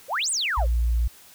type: exponential two-way sweep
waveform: sine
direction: up then down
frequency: 466.2 to 9420 to 466.2 Hz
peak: -22 dBFS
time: 0.08-0.67 s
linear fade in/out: 50 ms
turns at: 0.3 s
type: tone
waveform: sine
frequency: 58.27 Hz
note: A#1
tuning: in tune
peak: -18 dBFS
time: 0.57-1.08 s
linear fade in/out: 10 ms
effects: tanh soft clip ceiling -15 dBFS + white hiss -50 dBFS RMS until 1.34 s